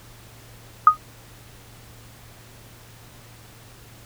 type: tone with exponential decay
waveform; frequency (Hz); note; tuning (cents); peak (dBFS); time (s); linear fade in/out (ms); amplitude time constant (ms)
sine; 1244.5; D#6; 0; -3; 0.87-0.97; 2; 21
effects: added 115 Hz sine -48 dBFS peak until 4.05 s + pink hiss -48 dBFS RMS until 4.05 s